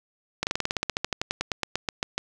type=slowing click train; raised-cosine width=0.2 ms; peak=-8 dBFS; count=22; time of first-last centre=0.43-2.18 s; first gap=39 ms; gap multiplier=1.07; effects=none